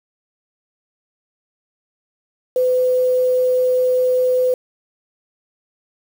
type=tone with quantisation; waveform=sine; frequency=505 Hz; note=B4; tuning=39 cents sharp; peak=-13 dBFS; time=2.56-4.54 s; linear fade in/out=2 ms; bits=6; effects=none